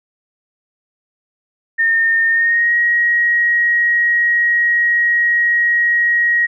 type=tone with pitch glide; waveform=sine; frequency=1824 to 1892.7 Hz; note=A#6 to A#6; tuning=-38 to +26 cents; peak=-11 dBFS; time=1.78-6.47 s; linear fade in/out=20 ms; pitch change=+64 cents; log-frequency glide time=2.3-2.75 s; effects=none